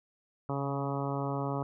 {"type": "harmonic tone with a mistuned harmonic", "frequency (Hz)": 139.5, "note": "C#3", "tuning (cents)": 11, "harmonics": [1, 2, 3, 4, 5, 6, 7, 8, 9], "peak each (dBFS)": [-34, -37, -39, -40, -41, -42, -42, -43, -44], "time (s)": [0.49, 1.63], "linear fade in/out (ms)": 2, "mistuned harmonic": 1, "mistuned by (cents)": -22, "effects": []}